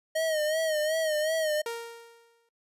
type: tone with vibrato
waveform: square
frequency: 625 Hz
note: D#5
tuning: 8 cents sharp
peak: -26 dBFS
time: 0.15-1.62 s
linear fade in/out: 10 ms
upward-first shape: sine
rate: 2.7 Hz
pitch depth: 65 cents each way
type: tone with exponential decay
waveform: sawtooth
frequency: 464.8 Hz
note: A#4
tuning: 5 cents flat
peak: -26 dBFS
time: 1.66-2.49 s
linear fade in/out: 2 ms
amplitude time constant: 180 ms
effects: noise-tail reverb RT60 0.2 s tail -26 dB re dry + resampled to 32000 Hz